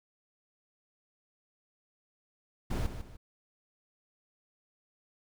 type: noise with echo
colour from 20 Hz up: brown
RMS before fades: -31 dBFS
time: 2.7-2.87 s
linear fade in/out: 10 ms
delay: 150 ms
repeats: 2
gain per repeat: -9 dB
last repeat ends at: 3.17 s
effects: none